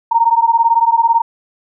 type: beating tone pair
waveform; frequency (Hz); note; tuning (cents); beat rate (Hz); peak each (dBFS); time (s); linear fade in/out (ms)
sine; 915 / 933; A#5 / A#5; -32 / +1; 18; -12; 0.11-1.22; 10
effects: none